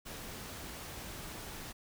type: noise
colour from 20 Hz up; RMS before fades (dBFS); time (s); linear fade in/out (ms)
pink; -45; 0.05-1.73; 20
effects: none